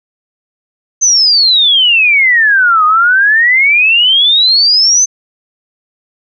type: exponential two-way sweep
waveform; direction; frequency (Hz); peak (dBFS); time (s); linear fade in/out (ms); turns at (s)
sine; down then up; 6272 to 1223 to 6272; -5; 1.01-5.06; 20; 2.85
effects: none